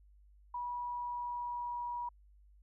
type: tone with pitch glide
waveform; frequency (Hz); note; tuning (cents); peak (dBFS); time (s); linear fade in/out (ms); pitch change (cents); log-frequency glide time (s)
sine; 972 to 963.6; B5 to B5; -28 to -43; -36; 0.54-2.09; 5; -15; 0.74-1.83
effects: added 50 Hz sine -59 dBFS peak until 2.62 s